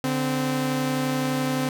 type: tone pair together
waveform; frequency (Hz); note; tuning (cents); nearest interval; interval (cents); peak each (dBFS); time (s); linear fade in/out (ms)
sawtooth; 145.3 / 258.9; D3 / C4; -18 / -18; minor seventh; 1000; -24 / -20; 0.04-1.69; 0
effects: none